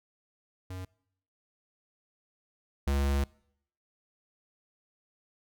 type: tone pair in turn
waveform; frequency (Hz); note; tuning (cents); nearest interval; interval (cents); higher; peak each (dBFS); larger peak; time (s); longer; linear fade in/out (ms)
square; 92.5 / 69.68; F#2 / C#2; 0 / +10; perfect fourth; 490; first; -38 / -26; second; 0.7-0.85 / 2.87-3.24; second; 5
effects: noise-tail reverb RT60 0.7 s tail -24 dB re dry